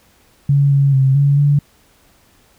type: tone with pitch steps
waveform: sine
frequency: 141 / 139.3 / 133.7 / 141.4 / 144 Hz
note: C#3 / C#3 / C3 / C#3 / D3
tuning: +30 / +9 / +38 / +35 / -34 cents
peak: -9 dBFS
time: 0.49-1.59 s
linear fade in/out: 5 ms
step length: 220 ms
effects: pink hiss -53 dBFS RMS until 2.58 s